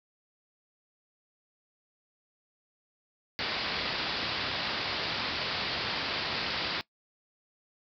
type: low-pass noise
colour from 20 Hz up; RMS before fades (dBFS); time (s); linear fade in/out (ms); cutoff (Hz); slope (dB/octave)
white; -33; 3.39-6.81; 0; 5000; 96
effects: noise-tail reverb RT60 0.1 s tail -20 dB re dry + high-pass 60 Hz 12 dB/octave